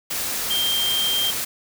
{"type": "tone in noise", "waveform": "sine", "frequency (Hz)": 3175, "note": "G7", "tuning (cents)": 21, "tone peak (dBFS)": -20, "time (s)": [0.5, 1.31], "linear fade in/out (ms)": 10, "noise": "white", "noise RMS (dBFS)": -26, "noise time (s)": [0.1, 1.45], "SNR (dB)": 3, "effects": []}